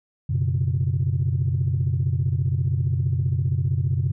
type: chord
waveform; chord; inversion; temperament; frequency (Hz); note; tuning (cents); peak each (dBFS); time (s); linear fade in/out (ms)
sine; F# suspended fourth; none; equal; 92.5 / 123.47 / 138.59; F#2 / B2 / C#3; 0 / 0 / 0; -23; 0.29-4.12; 10
effects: tanh soft clip ceiling -13 dBFS